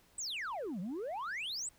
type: exponential two-way sweep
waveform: sine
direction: down then up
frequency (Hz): 8372 to 168.2 to 8372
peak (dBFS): -34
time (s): 0.18-1.69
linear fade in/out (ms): 5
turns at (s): 0.8
effects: tanh soft clip ceiling -36 dBFS + pink hiss -66 dBFS RMS until 1.78 s